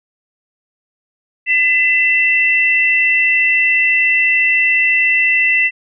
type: tone pair together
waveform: sine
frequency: 2014 / 2677 Hz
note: B6 / E7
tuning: +33 / +26 cents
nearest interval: perfect fourth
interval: 493 cents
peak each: -13 dBFS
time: 1.46-5.71 s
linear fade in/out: 50 ms
effects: none